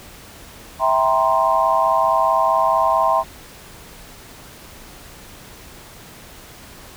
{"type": "chord", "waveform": "sine", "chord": "C dominant seventh", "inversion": "first", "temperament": "just", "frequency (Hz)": [654.1, 784.9, 941.9, 1046.5], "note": ["E5", "G5", "Bb5", "C6"], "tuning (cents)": [-14, 2, 18, 0], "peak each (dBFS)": [-19, -21, -20, -18], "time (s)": [0.79, 3.24], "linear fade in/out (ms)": 50, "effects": ["pink hiss -41 dBFS RMS until 6.96 s"]}